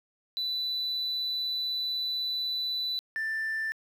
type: tone pair in turn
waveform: triangle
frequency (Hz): 3982 / 1773.8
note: B7 / A6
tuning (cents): +14 / +14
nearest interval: octave + major second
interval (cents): 1400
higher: first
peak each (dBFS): -26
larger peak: neither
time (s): 0.37-2.99 / 3.16-3.72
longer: first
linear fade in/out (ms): 0
effects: tanh soft clip ceiling -24 dBFS + 10-bit

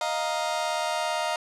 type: chord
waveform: sawtooth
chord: Eb suspended second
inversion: none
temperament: just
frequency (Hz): 622.3 / 700 / 933.4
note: Eb5 / F5 / Bb5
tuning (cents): 0 / +4 / +2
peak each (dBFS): -26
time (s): 0.01-1.36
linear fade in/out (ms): 2
effects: low-pass 8000 Hz 12 dB/octave

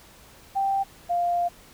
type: tone pair in turn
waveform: sine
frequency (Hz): 784 / 698.5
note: G5 / F5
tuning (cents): 0 / 0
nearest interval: major second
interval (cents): 200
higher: first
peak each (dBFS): -21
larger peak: neither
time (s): 0.55-0.84 / 1.09-1.49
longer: second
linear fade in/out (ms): 20
effects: pink hiss -51 dBFS RMS until 1.73 s

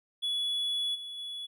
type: tone with level steps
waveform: triangle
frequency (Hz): 3400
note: G#7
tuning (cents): +40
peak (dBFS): -27 / -37 / -35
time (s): 0.22-1.47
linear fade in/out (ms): 20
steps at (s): 0.94 / 1.17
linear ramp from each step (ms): 20
effects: none

